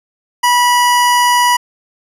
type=tone pair together; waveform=square; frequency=975 / 1950 Hz; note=B5 / B6; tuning=-23 / -23 cents; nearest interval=octave; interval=1200 cents; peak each=-10 / -17 dBFS; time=0.43-1.57 s; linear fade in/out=10 ms; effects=resampled to 32000 Hz

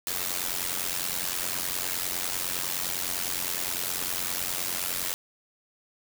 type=noise with amplitude modulation; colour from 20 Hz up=white; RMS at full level=-27 dBFS; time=0.07-5.14 s; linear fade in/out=0 ms; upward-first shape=sine; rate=89.8 Hz; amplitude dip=80%; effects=none

